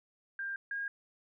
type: tone pair in turn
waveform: sine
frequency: 1593 / 1627.4 Hz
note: G6 / G#6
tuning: +27 / -36 cents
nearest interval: unison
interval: 37 cents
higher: second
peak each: -35 / -34 dBFS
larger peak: second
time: 0.39-0.56 / 0.71-0.88 s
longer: neither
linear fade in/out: 2 ms
effects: none